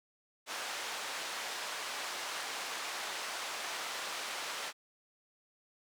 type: band-pass noise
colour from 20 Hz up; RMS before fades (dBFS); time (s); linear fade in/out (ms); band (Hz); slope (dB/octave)
pink; -40; 0.46-4.73; 50; 770 to 7100; 12
effects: none